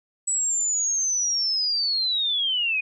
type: linear sweep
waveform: sine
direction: down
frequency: 7902 to 2450 Hz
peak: -21 dBFS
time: 0.27-2.81 s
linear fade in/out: 10 ms
effects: none